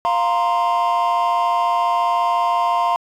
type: chord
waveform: triangle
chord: F suspended fourth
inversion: none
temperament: equal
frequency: 698.5 / 932.3 / 1046.5 Hz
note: F5 / Bb5 / C6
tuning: 0 / 0 / 0 cents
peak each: -17 dBFS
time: 0.05-2.96 s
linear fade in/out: 0 ms
effects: tanh soft clip ceiling -9 dBFS